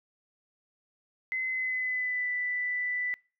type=tone with pitch glide; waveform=sine; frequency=2045 to 1983.3 Hz; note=C7 to B6; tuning=-40 to +7 cents; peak=-28 dBFS; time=1.32-3.14 s; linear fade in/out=0 ms; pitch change=-53 cents; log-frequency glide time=1.49-2.3 s; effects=noise-tail reverb RT60 0.4 s tail -26 dB re dry